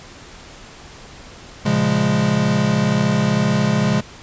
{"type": "chord", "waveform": "square", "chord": "Bb minor seventh", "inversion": "none", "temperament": "equal", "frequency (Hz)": [116.54, 138.59, 174.61, 207.7], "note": ["Bb2", "Db3", "F3", "Ab3"], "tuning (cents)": [0, 0, 0, 0], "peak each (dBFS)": [-25, -21, -23, -19], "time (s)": [1.65, 4.01], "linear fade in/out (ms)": 10, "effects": ["pink hiss -40 dBFS RMS until 4.22 s", "resampled to 16000 Hz"]}